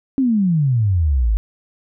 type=exponential sweep; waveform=sine; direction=down; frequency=277.2 to 49.55 Hz; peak=-13 dBFS; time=0.18-1.37 s; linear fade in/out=0 ms; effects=none